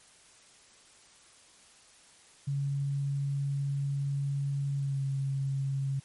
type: tone with pitch glide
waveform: sine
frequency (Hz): 140 to 136.64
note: C#3 to C#3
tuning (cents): +18 to -25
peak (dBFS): -28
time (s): 2.47-6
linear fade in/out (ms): 10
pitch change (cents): -43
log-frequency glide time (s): 4.75-5.02
effects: white hiss -58 dBFS RMS until 6.04 s + MP3 48 kbps